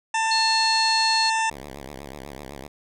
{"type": "harmonic tone", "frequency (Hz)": 892, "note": "A5", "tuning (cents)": 23, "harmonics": [1, 2, 3, 4, 6, 7, 8, 9, 10], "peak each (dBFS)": [-22, -27, -29, -37, -38, -37, -39, -39, -42], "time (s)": [0.14, 1.5], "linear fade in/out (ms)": 5}
{"type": "tone", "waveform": "sine", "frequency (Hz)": 4317, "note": "C#8", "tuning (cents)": -47, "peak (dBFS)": -21, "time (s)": [0.31, 1.3], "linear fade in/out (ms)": 5}
{"type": "tone with vibrato", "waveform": "5% pulse", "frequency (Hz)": 69.3, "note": "C#2", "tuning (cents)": 0, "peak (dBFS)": -25, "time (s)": [1.5, 2.68], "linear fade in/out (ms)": 10, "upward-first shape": "sine", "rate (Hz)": 8, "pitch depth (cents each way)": 150}
{"effects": []}